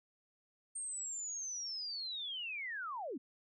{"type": "linear sweep", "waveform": "sine", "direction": "down", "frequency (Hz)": [8690, 218.7], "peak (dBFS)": -39, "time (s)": [0.75, 3.18], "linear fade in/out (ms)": 10, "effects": []}